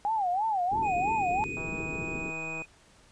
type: tone with vibrato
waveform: sine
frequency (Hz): 795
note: G5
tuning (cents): +24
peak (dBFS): -25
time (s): 0.05-1.44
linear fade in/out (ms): 0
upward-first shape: sine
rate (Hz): 3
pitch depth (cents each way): 210
type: low-pass noise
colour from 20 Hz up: white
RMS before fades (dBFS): -39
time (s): 0.71-2.31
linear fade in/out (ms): 10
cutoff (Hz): 450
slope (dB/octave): 96
type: tone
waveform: triangle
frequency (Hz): 2489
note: D#7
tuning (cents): 0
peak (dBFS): -33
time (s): 0.82-2.66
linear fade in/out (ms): 50
type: click train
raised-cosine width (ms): 1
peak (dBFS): -28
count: 170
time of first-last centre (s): 1.57-2.62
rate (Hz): 161
effects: pink hiss -59 dBFS RMS until 3.11 s + resampled to 22050 Hz